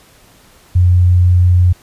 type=tone; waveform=sine; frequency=89.4 Hz; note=F2; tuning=41 cents sharp; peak=-6 dBFS; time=0.75-1.73 s; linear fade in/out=10 ms; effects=pink hiss -46 dBFS RMS until 1.82 s + resampled to 32000 Hz